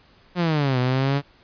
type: exponential two-way sweep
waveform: sawtooth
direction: down then up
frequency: 181.7 to 124.3 to 143.2 Hz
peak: -15 dBFS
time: 0.35-1.22 s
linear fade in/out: 50 ms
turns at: 0.79 s
effects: pink hiss -55 dBFS RMS until 1.43 s + resampled to 11025 Hz